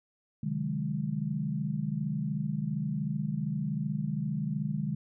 sine chord, Ab dominant seventh, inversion first, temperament equal with one note detuned, 130.81 / 152.1 / 185 / 207.7 Hz, C3 / Eb3 / Gb3 / Ab3, 0 / -39 / 0 / 0 cents, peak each -38 / -32 / -38 / -34 dBFS, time 0.43-4.95 s, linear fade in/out 5 ms, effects none

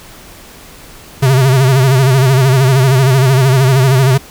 square tone with vibrato, 132.1 Hz, C3, 17 cents sharp, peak -7 dBFS, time 1.22-4.18 s, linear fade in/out 10 ms, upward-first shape sine, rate 13 Hz, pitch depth 89 cents each way, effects pink hiss -36 dBFS RMS until 4.3 s

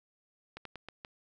slowing click train, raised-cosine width 0.3 ms, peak -27 dBFS, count 5, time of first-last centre 0.57-1.049 s, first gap 83 ms, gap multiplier 1.25, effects none

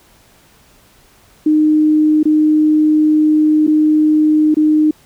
sine tone with dropouts, 306.8 Hz, D#4, 24 cents flat, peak -8 dBFS, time 1.46-4.91 s, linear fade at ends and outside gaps 5 ms, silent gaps 2.231-2.254 / 3.668-3.676 / 4.544-4.568 s, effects pink hiss -49 dBFS RMS until 5.05 s

